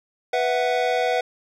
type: chord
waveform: square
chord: B suspended fourth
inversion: none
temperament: equal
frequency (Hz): 493.9 / 659.3 / 740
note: B4 / E5 / F#5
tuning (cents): 0 / 0 / 0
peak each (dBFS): -24 / -26 / -24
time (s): 0.33-1.21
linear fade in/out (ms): 5
effects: low-pass 4000 Hz 12 dB/octave + 9-bit